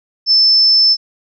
sine tone, 5280 Hz, E8, 2 cents sharp, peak -7 dBFS, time 0.26-0.97 s, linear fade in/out 50 ms, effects none

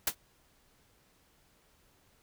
white noise with exponential decay, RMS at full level -22 dBFS, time 0.07-0.15 s, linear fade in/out 5 ms, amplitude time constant 16 ms, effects pink hiss -67 dBFS RMS until 2.22 s

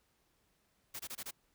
white noise bursts, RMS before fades -43 dBFS, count 5, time 0.94-1.311 s, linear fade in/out 10 ms, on 55 ms, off 24 ms, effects pink hiss -75 dBFS RMS until 1.54 s

